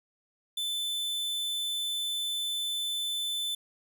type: tone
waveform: 45% pulse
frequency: 3520 Hz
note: A7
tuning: in tune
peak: -30 dBFS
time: 0.57-3.55 s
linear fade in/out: 5 ms
effects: none